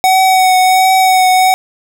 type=tone with vibrato; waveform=square; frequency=749 Hz; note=F#5; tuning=21 cents sharp; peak=-7 dBFS; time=0.04-1.54 s; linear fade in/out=0 ms; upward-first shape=triangle; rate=1.4 Hz; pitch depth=22 cents each way; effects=none